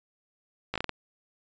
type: slowing click train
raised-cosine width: 0.3 ms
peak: -14 dBFS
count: 6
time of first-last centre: 0.74-0.893 s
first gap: 16 ms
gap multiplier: 1.33
effects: resampled to 16000 Hz